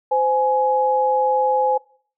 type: tone pair together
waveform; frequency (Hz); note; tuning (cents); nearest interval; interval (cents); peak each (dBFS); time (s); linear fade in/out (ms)
sine; 516.5 / 838; C5 / G#5; -22 / +15; minor sixth; 837; -19 / -17; 0.11-1.78; 10
effects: noise-tail reverb RT60 0.5 s tail -23 dB re dry